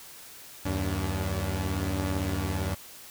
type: tone cluster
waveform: sawtooth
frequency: 77.5 / 95.3 / 286.6 Hz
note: D#2 / G2 / D4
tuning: -6 / -48 / -42 cents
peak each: -28 / -26 / -32 dBFS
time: 0.65-2.75 s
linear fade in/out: 10 ms
effects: white hiss -47 dBFS RMS until 3.1 s